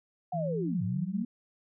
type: linear two-way sweep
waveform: sine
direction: down then up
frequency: 740 to 98 to 243.2 Hz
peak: -31 dBFS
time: 0.32-1.25 s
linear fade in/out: 5 ms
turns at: 0.84 s
type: tone with pitch glide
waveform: sine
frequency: 163.4 to 187.7 Hz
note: E3 to F#3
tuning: -15 to +25 cents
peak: -31 dBFS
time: 0.33-1.24 s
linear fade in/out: 20 ms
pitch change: +240 cents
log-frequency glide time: 0.46-1.05 s
effects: none